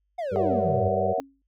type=exponential sweep; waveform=triangle; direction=down; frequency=740 to 87.31 Hz; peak=-25 dBFS; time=0.18-0.89 s; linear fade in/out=10 ms
type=harmonic tone; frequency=96.7 Hz; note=G2; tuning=23 cents flat; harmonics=1 / 2 / 4 / 5 / 6; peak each=-32 / -32 / -32 / -32 / -32 dBFS; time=0.31-1.14 s; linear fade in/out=20 ms
type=chord; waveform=sine; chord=F# dominant seventh; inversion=first; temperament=equal; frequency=466.2 / 554.4 / 659.3 / 740 Hz; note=A#4 / C#5 / E5 / F#5; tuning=0 / 0 / 0 / 0 cents; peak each=-30 / -30 / -28 / -28 dBFS; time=0.36-1.2 s; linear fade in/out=0 ms
type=tone with exponential decay; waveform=sine; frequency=274.1 Hz; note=C#4; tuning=19 cents flat; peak=-35 dBFS; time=1.18-1.42 s; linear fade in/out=1 ms; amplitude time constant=52 ms
effects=added 50 Hz sine -70 dBFS peak until 1.47 s